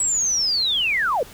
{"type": "linear sweep", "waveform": "sine", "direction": "down", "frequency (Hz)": [7910, 437], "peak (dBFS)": -18, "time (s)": [0, 1.23], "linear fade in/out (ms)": 2, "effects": ["pink hiss -43 dBFS RMS until 1.33 s"]}